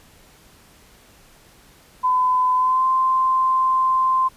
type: tone with pitch glide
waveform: sine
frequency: 1011 to 1041.2 Hz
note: B5 to C6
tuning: +40 to -9 cents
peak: -15 dBFS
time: 2.03-4.29 s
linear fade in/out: 20 ms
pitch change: +51 cents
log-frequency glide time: 2.55-2.86 s
effects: pink hiss -51 dBFS RMS until 4.36 s + resampled to 32000 Hz